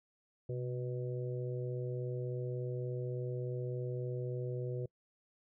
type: harmonic tone with a mistuned harmonic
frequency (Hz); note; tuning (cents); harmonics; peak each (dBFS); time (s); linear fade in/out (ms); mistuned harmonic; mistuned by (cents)
123.47; B2; 0; 1 / 3 / 4 / 5; -37 / -42 / -43 / -53; 0.49-4.86; 5; 1; +61
effects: noise-tail reverb RT60 0.1 s tail -26 dB re dry